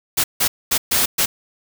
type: noise bursts at uneven times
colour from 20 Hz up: white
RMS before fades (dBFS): -17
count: 5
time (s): 0.17-0.24 / 0.4-0.48 / 0.71-0.78 / 0.91-1.06 / 1.18-1.26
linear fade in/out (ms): 10
effects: none